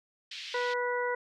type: band-pass noise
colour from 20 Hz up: pink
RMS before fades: -42 dBFS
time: 0.31-0.74 s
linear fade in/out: 5 ms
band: 2500 to 4500 Hz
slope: 24 dB/octave
type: harmonic tone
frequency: 489.8 Hz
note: B4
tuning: 14 cents flat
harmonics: 1 / 2 / 3 / 4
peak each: -31 / -34 / -36 / -37 dBFS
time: 0.54-1.15 s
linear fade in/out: 5 ms
effects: none